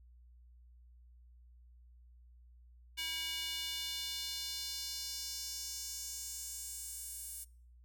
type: tone with high-pass filter sweep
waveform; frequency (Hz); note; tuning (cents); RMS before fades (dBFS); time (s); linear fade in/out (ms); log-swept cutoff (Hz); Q
square; 323.1; E4; -35; -42; 2.97-7.45; 20; 2700 to 9500; 2.2
effects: noise-tail reverb RT60 0.6 s tail -26 dB re dry + added 60 Hz sine -57 dBFS peak until 7.84 s